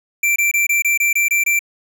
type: tone bursts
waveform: square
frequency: 2349 Hz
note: D7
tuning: in tune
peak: -14 dBFS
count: 9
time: 0.23-1.592 s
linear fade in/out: 5 ms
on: 130 ms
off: 24 ms
effects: none